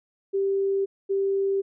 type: tone pair in turn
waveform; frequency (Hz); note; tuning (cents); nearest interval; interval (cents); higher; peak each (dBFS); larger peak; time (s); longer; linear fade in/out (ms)
sine; 392 / 392; G4 / G4; 0 / 0; unison; 0; neither; -21; neither; 0.33-0.86 / 1.09-1.62; neither; 20
effects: none